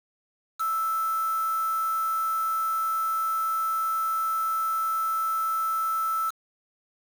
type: tone with quantisation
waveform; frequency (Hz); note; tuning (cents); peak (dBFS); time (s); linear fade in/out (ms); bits
sine; 1318.5; E6; 0; -24; 0.59-6.31; 20; 6
effects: none